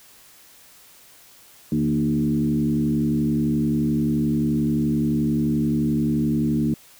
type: tone with frequency modulation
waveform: sine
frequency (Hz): 230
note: A#3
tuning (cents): -23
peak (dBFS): -18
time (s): 1.72-6.74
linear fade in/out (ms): 2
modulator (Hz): 71.5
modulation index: 1.2
effects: white hiss -50 dBFS RMS until 6.99 s